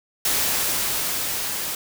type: noise with level ramp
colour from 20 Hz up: white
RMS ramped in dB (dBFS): -21 to -28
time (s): 0.25-1.75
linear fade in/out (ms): 2
effects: none